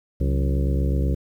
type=harmonic tone with a mistuned harmonic; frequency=68 Hz; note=C#2; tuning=33 cents flat; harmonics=1 / 2 / 3 / 4 / 5 / 6 / 7 / 8; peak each=-20 / -26 / -30 / -32 / -34 / -36 / -37 / -38 dBFS; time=0.2-1.15 s; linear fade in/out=10 ms; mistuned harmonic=3; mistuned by=-150 cents; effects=9-bit